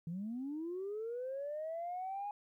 sine linear sweep, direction up, 158.4 to 830.6 Hz, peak -37 dBFS, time 0.07-2.31 s, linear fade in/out 2 ms, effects tanh soft clip ceiling -34 dBFS + 13-bit

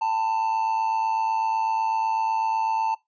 triangle tone with amplitude modulation, 890 Hz, A5, 20 cents sharp, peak -17 dBFS, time 0.01-2.95 s, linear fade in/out 10 ms, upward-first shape sine, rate 108 Hz, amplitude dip 55%, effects noise-tail reverb RT60 0.2 s tail -22 dB re dry + resampled to 16000 Hz

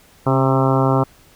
harmonic tone with a mistuned harmonic, 132.8 Hz, C3, 26 cents sharp, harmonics 1 / 2 / 3 / 4 / 5 / 6 / 7 / 8 / 9 / 10, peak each -17 / -20 / -22 / -23 / -24 / -25 / -25 / -26 / -27 / -27 dBFS, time 0.26-1.04 s, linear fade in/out 10 ms, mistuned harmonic 2, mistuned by +31 cents, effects pink hiss -50 dBFS RMS until 1.35 s

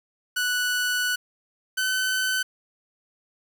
sawtooth tone pair in turn, 1480 / 1518.1 Hz, F#6 / F#6, 0 / +44 cents, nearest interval unison, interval 44 cents, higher second, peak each -19 dBFS, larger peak neither, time 0.36-1.16 / 1.77-2.43 s, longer first, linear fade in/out 10 ms, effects 8-bit

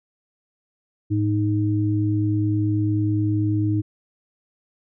sine tone pair together, 106.8 / 311.1 Hz, G#2 / D#4, +49 / 0 cents, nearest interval octave + perfect fifth, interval 1851 cents, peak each -20 / -22 dBFS, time 1.1-3.82 s, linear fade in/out 20 ms, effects none

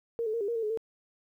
sine tone with pitch steps, 464.2 / 433.3 / 464 / 403.5 / 468.9 / 453.3 / 424.6 / 448.9 Hz, A#4 / A4 / A#4 / G#4 / A#4 / A#4 / G#4 / A4, -7 / -27 / -8 / -50 / +10 / -48 / +38 / +35 cents, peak -28 dBFS, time 0.19-0.774 s, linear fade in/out 0 ms, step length 73 ms, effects 11-bit

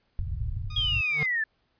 white low-pass noise, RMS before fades -31 dBFS, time 0.19-1.01 s, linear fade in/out 0 ms, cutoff 120 Hz, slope 48 dB/octave
5% pulse tone, 1233 Hz, D#6, 16 cents flat, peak -27 dBFS, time 0.7-1.26 s, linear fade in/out 5 ms
sine exponential sweep, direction down, 3322 to 1724 Hz, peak -24 dBFS, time 0.76-1.44 s, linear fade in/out 5 ms
square tone with exponential growth, 149.7 Hz, D3, 33 cents sharp, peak -26 dBFS, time 1.08-1.23 s, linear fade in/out 0 ms, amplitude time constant 31 ms
effects pink hiss -71 dBFS RMS until 1.79 s + resampled to 11025 Hz

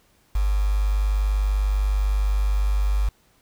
sine tone with quantisation, 50.2 Hz, G1, 42 cents sharp, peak -18 dBFS, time 0.35-3.09 s, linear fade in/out 5 ms, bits 6, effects pink hiss -61 dBFS RMS until 3.41 s

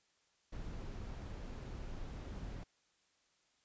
brown noise, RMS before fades -45 dBFS, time 0.52-2.64 s, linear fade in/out 10 ms, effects white hiss -75 dBFS RMS until 3.64 s + resampled to 16000 Hz

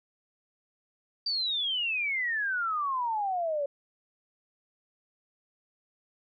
sine exponential sweep, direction down, 4699 to 554.4 Hz, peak -27 dBFS, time 1.26-3.66 s, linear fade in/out 5 ms, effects none

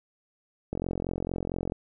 click train, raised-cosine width 2 ms, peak -17 dBFS, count 45, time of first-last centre 0.73-1.721 s, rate 44.4 Hz, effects none

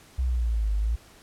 sine exponential two-way sweep, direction down then up, 65.41 to 50.7 to 59.1 Hz, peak -22 dBFS, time 0.18-0.96 s, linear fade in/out 10 ms, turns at 0.76 s, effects pink hiss -53 dBFS RMS until 1.22 s + low-pass 12000 Hz 12 dB/octave

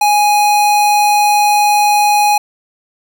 square tone, 830.6 Hz, G#5, in tune, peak -9 dBFS, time 0.01-2.38 s, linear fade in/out 5 ms, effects none

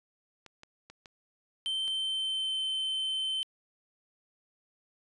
clicks, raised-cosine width 0.2 ms, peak -31 dBFS, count 5, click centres 0.463 / 0.634 / 0.9 / 1.058 / 1.879 s
triangle tone with pitch glide, 3107 to 3082 Hz, G7 to G7, -16 to -30 cents, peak -28 dBFS, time 1.66-3.43 s, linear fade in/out 0 ms, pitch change -14 cents, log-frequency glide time 1.85-2.6 s
effects resampled to 24000 Hz

